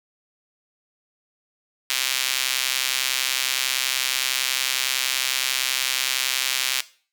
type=tone with high-pass filter; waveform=sawtooth; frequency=130.81 Hz; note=C3; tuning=in tune; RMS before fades=-24 dBFS; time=1.9-6.81 s; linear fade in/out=0 ms; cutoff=2900 Hz; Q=1.1; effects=noise-tail reverb RT60 0.4 s tail -17 dB re dry